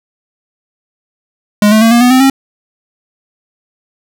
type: tone with pitch steps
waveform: square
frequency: 207.9 / 217.1 / 226.7 / 236.8 / 247.2 / 258.2 / 269.6 Hz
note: G#3 / A3 / A#3 / A#3 / B3 / C4 / C#4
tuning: +2 / -23 / -48 / +27 / +2 / -23 / -48 cents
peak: -5 dBFS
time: 1.62-2.299 s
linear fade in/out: 2 ms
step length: 97 ms
effects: none